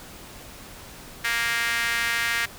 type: tone with high-pass filter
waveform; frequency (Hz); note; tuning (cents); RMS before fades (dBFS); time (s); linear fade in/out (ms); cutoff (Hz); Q
sawtooth; 233.1; A#3; 0; -25; 1.24-2.46; 10; 1800; 2.9
effects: pink hiss -43 dBFS RMS until 2.58 s